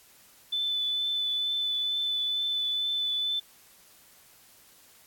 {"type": "tone with vibrato", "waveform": "sine", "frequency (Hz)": 3502, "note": "A7", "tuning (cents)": -9, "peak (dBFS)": -26, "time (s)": [0.52, 3.4], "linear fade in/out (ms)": 10, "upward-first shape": "triangle", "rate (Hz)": 2.2, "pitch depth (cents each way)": 15, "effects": ["white hiss -57 dBFS RMS until 5.06 s", "AAC 64 kbps"]}